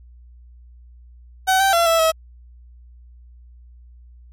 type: tone with pitch steps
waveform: 30% pulse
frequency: 756 / 778 / 679 / 660 / 644 Hz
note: F#5 / G5 / F5 / E5 / E5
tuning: +37 / -13 / -49 / +2 / -41 cents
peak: -11 dBFS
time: 1.47-2.12 s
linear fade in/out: 20 ms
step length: 130 ms
effects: added 60 Hz sine -42 dBFS peak until 4.32 s + MP3 64 kbps